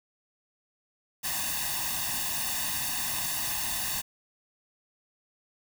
white noise with comb filter, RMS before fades -31 dBFS, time 1.23-4.02 s, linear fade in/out 20 ms, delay 1.1 ms, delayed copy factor +1, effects none

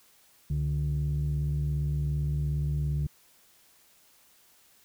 sine tone pair together, 69.14 / 146.5 Hz, C#2 / D3, -4 / -4 cents, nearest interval octave + minor second, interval 1300 cents, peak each -28 / -26 dBFS, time 0.5-3.07 s, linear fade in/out 5 ms, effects tanh soft clip ceiling -22 dBFS + white hiss -61 dBFS RMS until 4.84 s

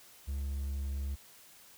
triangle tone, 69.2 Hz, C#2, 2 cents flat, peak -31 dBFS, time 0.27-1.16 s, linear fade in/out 20 ms, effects white hiss -57 dBFS RMS until 1.77 s

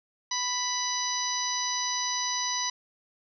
harmonic tone, 990 Hz, B5, 4 cents sharp, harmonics 1 / 2 / 3 / 4 / 5 / 6, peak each -33 / -37 / -40 / -34 / -34 / -32 dBFS, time 0.31-2.7 s, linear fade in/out 5 ms, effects none

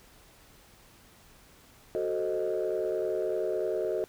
sine chord, F# diminished seventh, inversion none, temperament equal, 370 / 440 / 523.3 / 622.3 Hz, F#4 / A4 / C5 / Eb5, 0 / 0 / 0 / 0 cents, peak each -31 / -31 / -35 / -32 dBFS, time 1.95-4.04 s, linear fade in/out 0 ms, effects tanh soft clip ceiling -21 dBFS + pink hiss -57 dBFS RMS until 4.08 s

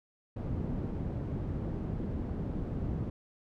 white low-pass noise, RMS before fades -35 dBFS, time 0.36-3.1 s, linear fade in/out 5 ms, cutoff 200 Hz, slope 12 dB/octave, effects none

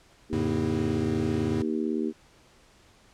harmonic tone, 78 Hz, D#2, 5 cents sharp, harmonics 3 / 4 / 5 / 6, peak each -29 / -30 / -31 / -43 dBFS, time 0.29-2.13 s, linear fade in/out 50 ms
square chord, F augmented, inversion none, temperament equal with one note detuned, 87.31 / 110 / 141.34 Hz, F2 / A2 / C#3, 0 / 0 / +34 cents, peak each -35 / -34 / -35 dBFS, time 0.33-1.62 s, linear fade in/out 0 ms
effects pink hiss -58 dBFS RMS until 3.13 s + low-pass 8000 Hz 12 dB/octave

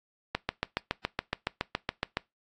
click train, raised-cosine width 0.3 ms, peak -11 dBFS, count 14, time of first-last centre 0.35-2.171 s, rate 7.14 Hz, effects noise-tail reverb RT60 0.2 s tail -22 dB re dry + AAC 64 kbps

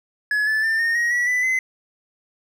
triangle tone with pitch steps, 1697 / 1742.7 / 1789.6 / 1837.8 / 1887.3 / 1938.1 / 1990.3 / 2044 Hz, G#6 / A6 / A6 / A#6 / A#6 / B6 / B6 / C7, +37 / -17 / +29 / -25 / +21 / -33 / +13 / -41 cents, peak -16 dBFS, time 0.31-1.59 s, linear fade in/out 2 ms, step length 160 ms, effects none

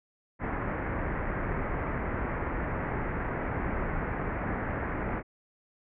pink low-pass noise, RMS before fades -32 dBFS, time 0.39-5.23 s, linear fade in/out 50 ms, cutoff 2100 Hz, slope 48 dB/octave, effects none

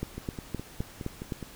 two click trains, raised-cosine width 3 ms, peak -23 / -18 dBFS, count 7 / 6, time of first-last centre 0.18-1.427 / 0.03-1.322 s, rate 4.81 / 3.87 Hz, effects pink hiss -49 dBFS RMS until 1.55 s

